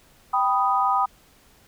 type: chord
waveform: sine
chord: G augmented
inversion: none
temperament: equal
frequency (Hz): 784 / 987.8 / 1244.5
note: G5 / B5 / D#6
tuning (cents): 0 / 0 / 0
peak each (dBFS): -23 / -23 / -22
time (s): 0.33-1.06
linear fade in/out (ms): 10
effects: pink hiss -56 dBFS RMS until 1.67 s